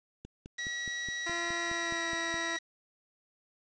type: click train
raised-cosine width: 3 ms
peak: -32 dBFS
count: 11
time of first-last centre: 0.25-2.342 s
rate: 4.78 Hz
type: tone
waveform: sawtooth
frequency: 1923 Hz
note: B6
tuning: 47 cents flat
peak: -30 dBFS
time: 0.58-2.59 s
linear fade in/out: 10 ms
type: tone with pitch glide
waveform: 10% pulse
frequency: 341.6 to 334.4 Hz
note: F4 to E4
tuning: -38 to +25 cents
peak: -27 dBFS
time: 1.26-2.57 s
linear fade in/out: 10 ms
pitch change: -37 cents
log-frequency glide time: 1.64-2.11 s
effects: resampled to 16000 Hz + 8-bit